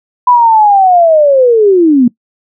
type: linear sweep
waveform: sine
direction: down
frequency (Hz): 1000 to 230.9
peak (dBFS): -3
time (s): 0.27-2.08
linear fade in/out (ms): 5
effects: noise-tail reverb RT60 0.1 s tail -21 dB re dry